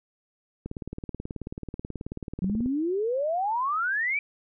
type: click train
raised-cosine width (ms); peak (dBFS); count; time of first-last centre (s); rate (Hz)
3; -21; 38; 0.66-2.66; 18.5
type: exponential sweep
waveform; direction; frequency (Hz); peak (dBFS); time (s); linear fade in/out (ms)
sine; up; 177.4 to 2363; -24; 2.42-4.19; 2
effects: none